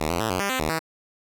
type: tone with pitch steps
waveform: 5% pulse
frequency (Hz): 77.5 / 86.1 / 110.6 / 91.8 / 199.6 / 259.1 / 77.4 / 161.2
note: D#2 / F2 / A2 / F#2 / G3 / C4 / D#2 / E3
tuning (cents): -6 / -24 / +9 / -13 / +32 / -17 / -9 / -38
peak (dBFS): -12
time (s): 0-0.792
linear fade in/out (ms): 10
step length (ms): 99
effects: none